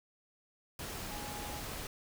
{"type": "tone in noise", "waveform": "sine", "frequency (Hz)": 830.6, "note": "G#5", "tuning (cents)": 0, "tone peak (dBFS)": -46, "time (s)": [1.11, 1.6], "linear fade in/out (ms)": 2, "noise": "pink", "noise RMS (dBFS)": -42, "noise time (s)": [0.79, 1.87], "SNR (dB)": -7, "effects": []}